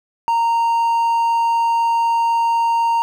triangle tone, 926 Hz, A#5, 12 cents flat, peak -12 dBFS, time 0.28-3.02 s, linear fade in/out 0 ms, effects none

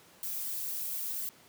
violet noise with flanger, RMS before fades -36 dBFS, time 0.23-1.29 s, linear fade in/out 0 ms, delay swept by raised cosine 0.75 to 2.35 ms, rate 4 Hz, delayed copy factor -0.55, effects pink hiss -58 dBFS RMS until 1.48 s + high-pass 150 Hz 12 dB/octave

